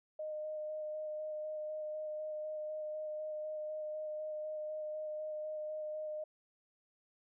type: tone with vibrato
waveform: sine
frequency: 614 Hz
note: D#5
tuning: 23 cents flat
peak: -38 dBFS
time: 0.19-6.24 s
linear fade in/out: 5 ms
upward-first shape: square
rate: 4 Hz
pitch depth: 10 cents each way
effects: none